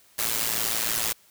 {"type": "noise with amplitude modulation", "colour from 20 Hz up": "white", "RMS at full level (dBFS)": -23, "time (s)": [0.18, 1.13], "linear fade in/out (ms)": 10, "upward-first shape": "sine", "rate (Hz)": 113, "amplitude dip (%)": 80, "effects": ["white hiss -58 dBFS RMS until 1.3 s"]}